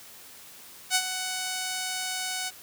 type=tone with ADSR envelope; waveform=5% pulse; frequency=744 Hz; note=F#5; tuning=9 cents sharp; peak=-8 dBFS; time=0.9-2.51 s; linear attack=52 ms; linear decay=59 ms; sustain=-10 dB; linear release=32 ms; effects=white hiss -48 dBFS RMS until 2.62 s + high-pass 60 Hz 12 dB/octave